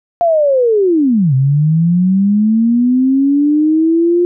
sine linear two-way sweep, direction down then up, 701 to 128.9 to 354 Hz, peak -8 dBFS, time 0.21-4.25 s, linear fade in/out 0 ms, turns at 1.34 s, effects none

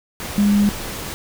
sine tone in noise, 204.4 Hz, G#3, 27 cents flat, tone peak -12 dBFS, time 0.38-0.69 s, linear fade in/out 0 ms, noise pink, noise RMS -29 dBFS, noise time 0.2-1.14 s, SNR +14 dB, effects none

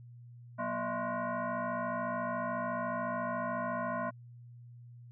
sine tone with frequency modulation, 185 Hz, F#3, in tune, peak -32 dBFS, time 0.58-4.11 s, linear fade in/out 20 ms, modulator 424 Hz, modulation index 2.9, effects added 120 Hz sine -49 dBFS peak until 5.11 s

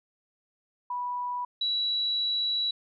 sine tone pair in turn, 982 / 3918 Hz, B5 / B7, -10 / -15 cents, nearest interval 2 octaves, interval 2395 cents, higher second, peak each -29 / -25 dBFS, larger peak second, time 0.9-1.45 / 1.61-2.71 s, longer second, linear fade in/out 5 ms, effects none

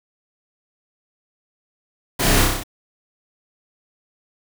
pink noise with echo, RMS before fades -20 dBFS, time 2.19-2.45 s, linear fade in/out 10 ms, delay 31 ms, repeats 6, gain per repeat -2 dB, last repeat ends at 2.636 s, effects none

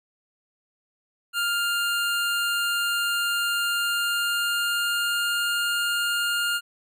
25% pulse tone with pitch glide, 1402 to 1410.1 Hz, F6 to F6, +6 to +16 cents, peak -19 dBFS, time 1.33-6.61 s, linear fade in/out 50 ms, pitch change +10 cents, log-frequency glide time 3.73-5.61 s, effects none

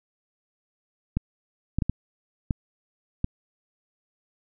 clicks, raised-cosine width 5 ms, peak -11 dBFS, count 6, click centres 1.17 / 1.786 / 1.822 / 1.896 / 2.508 / 3.244 s, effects none

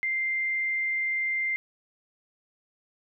sine tone, 2093 Hz, C7, in tune, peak -25 dBFS, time 0.03-1.56 s, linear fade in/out 0 ms, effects none

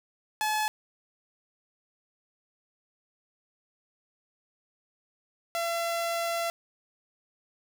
sawtooth tone pair in turn, 857 / 677.1 Hz, A5 / E5, -46 / +46 cents, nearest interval major third, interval 408 cents, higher first, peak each -22 / -24 dBFS, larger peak first, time 0.41-0.68 / 5.55-6.5 s, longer second, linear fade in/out 0 ms, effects none

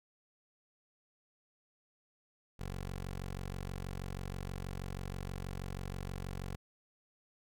15% pulse tone, 46.25 Hz, F#1, in tune, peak -33 dBFS, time 2.59-6.56 s, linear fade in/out 10 ms, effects none

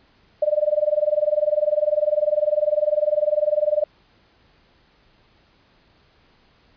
sine tone with tremolo, 602 Hz, D5, 43 cents sharp, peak -13 dBFS, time 0.42-3.84 s, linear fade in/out 5 ms, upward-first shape sine, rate 20 Hz, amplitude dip 95%, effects pink hiss -58 dBFS RMS until 6.76 s + resampled to 11025 Hz

